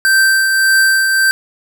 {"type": "tone with tremolo", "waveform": "square", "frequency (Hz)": 1561, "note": "G6", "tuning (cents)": -8, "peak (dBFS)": -8, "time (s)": [0.05, 1.31], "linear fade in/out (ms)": 0, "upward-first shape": "triangle", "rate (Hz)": 1.7, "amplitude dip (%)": 40, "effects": []}